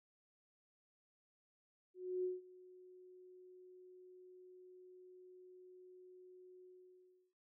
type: tone with ADSR envelope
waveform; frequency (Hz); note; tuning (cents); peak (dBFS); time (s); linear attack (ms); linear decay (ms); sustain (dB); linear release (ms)
sine; 366.1; F#4; -18; -35; 1.94-7.34; 300; 170; -22; 700
effects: none